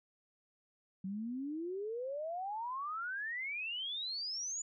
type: exponential sweep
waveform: sine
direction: up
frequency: 185 to 7040 Hz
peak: -37 dBFS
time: 1.04-4.62 s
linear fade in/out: 5 ms
effects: none